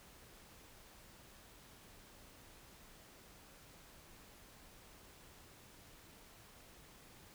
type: silence
effects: pink hiss -60 dBFS RMS until 7.34 s